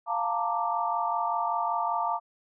sine chord, Bb major seventh, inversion second, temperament equal with one note detuned, 698.5 / 887.1 / 932.3 / 1174.7 Hz, F5 / A5 / Bb5 / D6, 0 / +14 / 0 / 0 cents, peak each -31 dBFS, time 0.06-2.2 s, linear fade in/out 50 ms, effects none

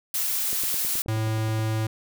blue noise, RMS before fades -26 dBFS, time 0.14-1.02 s, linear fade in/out 2 ms
click train, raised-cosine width 2 ms, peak -26 dBFS, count 11, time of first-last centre 0.53-1.592 s, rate 9.42 Hz
square tone, 110 Hz, A2, in tune, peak -24 dBFS, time 1.08-1.87 s, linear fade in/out 5 ms
effects none

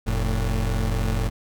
35% pulse tone pair together, 44.23 / 112.5 Hz, F1 / A2, +23 / +39 cents, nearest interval octave + major third, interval 1616 cents, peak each -21 / -24 dBFS, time 0.06-1.3 s, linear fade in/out 20 ms, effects none

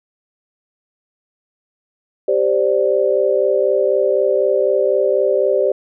sine chord, G suspended fourth, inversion none, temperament equal, 392 / 523.3 / 587.3 Hz, G4 / C5 / D5, 0 / 0 / 0 cents, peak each -17 dBFS, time 2.28-5.72 s, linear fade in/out 5 ms, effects none

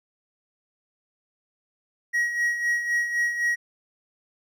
triangle tone with tremolo, 1902 Hz, A#6, 34 cents sharp, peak -18 dBFS, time 2.13-3.56 s, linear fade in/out 20 ms, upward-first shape sine, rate 3.9 Hz, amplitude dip 60%, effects none

